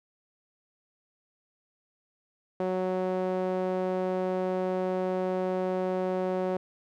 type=tone with band-pass filter; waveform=sawtooth; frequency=185 Hz; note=F#3; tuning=in tune; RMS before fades=-29 dBFS; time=2.6-6.57 s; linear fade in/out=2 ms; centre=510 Hz; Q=1.7; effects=none